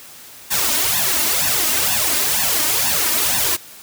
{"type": "noise with flanger", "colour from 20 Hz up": "white", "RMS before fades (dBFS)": -18, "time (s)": [0.5, 3.57], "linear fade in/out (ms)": 20, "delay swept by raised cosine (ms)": [1.1, 3.3], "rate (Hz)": 2.1, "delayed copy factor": 0.9, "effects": ["white hiss -40 dBFS RMS until 3.82 s", "high-pass 60 Hz 12 dB/octave"]}